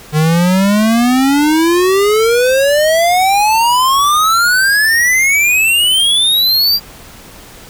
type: exponential sweep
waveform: square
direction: up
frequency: 150 to 4800 Hz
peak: -9 dBFS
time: 0.12-6.8 s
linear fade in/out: 50 ms
effects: pink hiss -36 dBFS RMS until 7.69 s